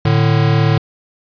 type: tone pair together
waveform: square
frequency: 111.17 / 148.4 Hz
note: A2 / D3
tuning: +18 / +18 cents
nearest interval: perfect fourth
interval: 500 cents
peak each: -14 dBFS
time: 0.05-0.78 s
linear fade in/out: 5 ms
effects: resampled to 11025 Hz